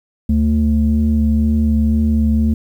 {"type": "tone pair together", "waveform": "sine", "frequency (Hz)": [74.6, 221.8], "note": ["D2", "A3"], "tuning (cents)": [28, 14], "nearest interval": "octave + perfect fifth", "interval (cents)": 1886, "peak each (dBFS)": -13, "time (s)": [0.29, 2.54], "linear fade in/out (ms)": 5, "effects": ["tanh soft clip ceiling -6 dBFS", "8-bit"]}